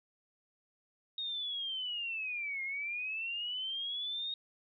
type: linear two-way sweep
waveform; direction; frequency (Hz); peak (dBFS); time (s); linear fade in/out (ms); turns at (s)
sine; down then up; 3738 to 2122 to 3738; -35; 1.18-4.34; 2; 2.63
effects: none

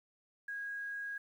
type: tone with quantisation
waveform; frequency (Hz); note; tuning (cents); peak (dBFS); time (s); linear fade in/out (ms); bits
sine; 1642; G#6; -20; -38; 0.48-1.18; 5; 11
effects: none

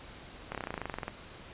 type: slowing click train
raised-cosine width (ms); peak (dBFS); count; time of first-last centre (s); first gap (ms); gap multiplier
0.5; -20; 16; 0.52-1.081; 28; 1.04
effects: pink hiss -49 dBFS RMS until 1.53 s + resampled to 8000 Hz

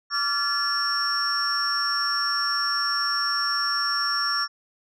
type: tone cluster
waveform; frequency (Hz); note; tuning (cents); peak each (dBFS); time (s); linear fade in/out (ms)
sine; 1159 / 1383 / 1728 / 5480; D6 / F6 / A6 / F8; -23 / -17 / -32 / -34; -28 / -27 / -30 / -24; 0.1-4.48; 50
effects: tanh soft clip ceiling -15 dBFS

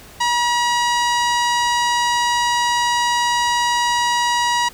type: tone with low-pass filter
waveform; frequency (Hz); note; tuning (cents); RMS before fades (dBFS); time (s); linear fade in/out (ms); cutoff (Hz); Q
sawtooth; 960; B5; -49; -18; 0.2-4.69; 10; 6600; 1.2
effects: pink hiss -42 dBFS RMS until 4.73 s

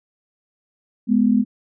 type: tone pair together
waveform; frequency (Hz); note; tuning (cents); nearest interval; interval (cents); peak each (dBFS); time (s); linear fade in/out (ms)
sine; 210 / 248.8; G#3 / B3; +19 / +13; minor third; 294; -16; 1.07-1.45; 50
effects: none

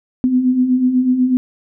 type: beating tone pair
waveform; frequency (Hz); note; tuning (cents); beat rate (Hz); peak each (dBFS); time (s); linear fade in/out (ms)
sine; 246.9 / 255; B3 / C4; 0 / -44; 8.1; -20 / -12; 0.24-1.37; 0
effects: none

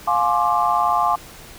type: chord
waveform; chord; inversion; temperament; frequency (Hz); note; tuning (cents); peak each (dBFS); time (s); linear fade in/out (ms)
sine; D half-diminished seventh; first; just; 704.8 / 845.8 / 1057.2 / 1174.7; F5 / Ab5 / C6 / D6; +16 / +31 / +18 / 0; -21; 0.07-1.16; 10
effects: pink hiss -41 dBFS RMS until 1.58 s

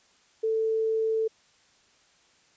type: tone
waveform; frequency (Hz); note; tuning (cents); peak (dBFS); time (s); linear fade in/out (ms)
sine; 443.4; A4; +13; -23; 0.43-1.28; 10
effects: white hiss -62 dBFS RMS until 2.56 s + resampled to 16000 Hz

